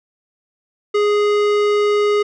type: tone with tanh clipping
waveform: sine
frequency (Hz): 415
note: G#4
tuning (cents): -1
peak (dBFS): -15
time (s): 0.94-2.23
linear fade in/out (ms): 10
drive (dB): 18
effects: none